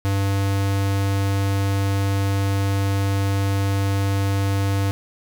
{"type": "tone", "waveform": "square", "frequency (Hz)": 98.5, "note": "G2", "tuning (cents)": 9, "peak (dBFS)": -19, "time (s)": [0.05, 4.91], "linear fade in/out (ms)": 0, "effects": []}